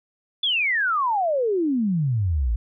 sine exponential sweep, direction down, 3520 to 51.91 Hz, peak -19 dBFS, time 0.43-2.56 s, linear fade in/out 5 ms, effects none

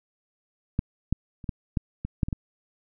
clicks, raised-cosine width 5 ms, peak -11 / -10 / -29 / -15 / -11 / -18 / -9 / -19 / -15 dBFS, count 9, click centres 0.791 / 1.126 / 1.442 / 1.492 / 1.772 / 2.05 / 2.232 / 2.285 / 2.328 s, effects none

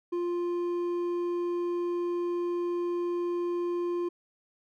sine tone with hard clipping, 349.2 Hz, F4, in tune, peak -29 dBFS, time 0.12-4.09 s, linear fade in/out 10 ms, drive 5 dB, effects none

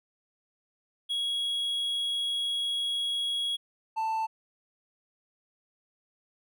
triangle tone pair in turn, 3322 / 886.5 Hz, G#7 / A5, 0 / +13 cents, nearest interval octave + major seventh, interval 2287 cents, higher first, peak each -26 / -25 dBFS, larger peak second, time 1.09-3.57 / 3.96-4.27 s, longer first, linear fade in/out 20 ms, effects none

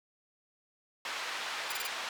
pink band-pass noise, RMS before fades -38 dBFS, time 1.05-2.09 s, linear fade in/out 2 ms, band 970 to 4500 Hz, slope 12 dB/octave
5% pulse tone bursts, 2399 Hz, D7, 36 cents sharp, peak -25 dBFS, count 4, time 1.7-1.87 s, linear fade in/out 5 ms, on 23 ms, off 26 ms
effects none

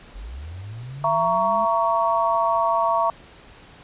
sine linear sweep, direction up, 41.2 to 217.4 Hz, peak -32 dBFS, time 0.14-1.66 s, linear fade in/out 20 ms
sine chord, A# diminished, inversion second, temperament just, 671.3 / 932.3 / 1118.8 Hz, E5 / A#5 / C#6, +31 / 0 / +16 cents, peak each -22 dBFS, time 1.04-3.1 s, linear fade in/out 2 ms
effects pink hiss -47 dBFS RMS until 3.83 s + resampled to 8000 Hz

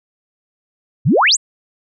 sine exponential sweep, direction up, 102.6 to 8870 Hz, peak -9 dBFS, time 1.05-1.37 s, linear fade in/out 20 ms, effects none

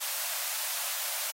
white high-pass noise, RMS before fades -33 dBFS, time 0-1.32 s, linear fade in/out 20 ms, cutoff 550 Hz, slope 96 dB/octave, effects AAC 48 kbps

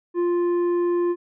sine tone with tanh clipping, 349.2 Hz, F4, in tune, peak -20 dBFS, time 0.14-1.16 s, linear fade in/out 50 ms, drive 7 dB, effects none

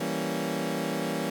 20% pulse chord, E diminished seventh, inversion none, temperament equal, 164.81 / 196 / 233.1 / 277.2 Hz, E3 / G3 / Bb3 / Db4, 0 / 0 / 0 / 0 cents, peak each -29 dBFS, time 0-1.3 s, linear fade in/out 5 ms, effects none

